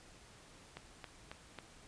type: click train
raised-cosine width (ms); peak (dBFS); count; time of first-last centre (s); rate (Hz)
0.3; -29; 4; 0.77-1.587; 3.67
effects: pink hiss -59 dBFS RMS until 1.87 s + resampled to 22050 Hz